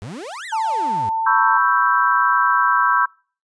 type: exponential two-way sweep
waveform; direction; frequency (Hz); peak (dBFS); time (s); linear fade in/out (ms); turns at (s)
35% pulse; up then down; 92 to 2076 to 92; -28; 0.02-1.09; 0; 0.46
type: tone with pitch glide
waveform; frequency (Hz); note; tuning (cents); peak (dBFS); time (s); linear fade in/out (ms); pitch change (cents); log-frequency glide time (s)
sine; 886 to 898.4; A5 to A5; +12 to +36; -18; 0.52-1.58; 10; +24; 0.67-1.42
type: chord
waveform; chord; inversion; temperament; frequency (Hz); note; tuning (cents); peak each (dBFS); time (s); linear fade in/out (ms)
sine; C# half-diminished seventh; third; equal; 987.8 / 1108.7 / 1318.5 / 1568; B5 / C#6 / E6 / G6; 0 / 0 / 0 / 0; -19; 1.26-3.06; 10
effects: noise-tail reverb RT60 0.4 s tail -26 dB re dry + resampled to 22050 Hz